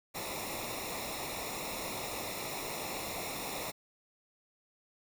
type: noise with comb filter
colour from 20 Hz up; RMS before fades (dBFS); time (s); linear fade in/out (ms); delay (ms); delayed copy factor
pink; -39; 0.14-3.72; 20; 0.64; -0.8
effects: none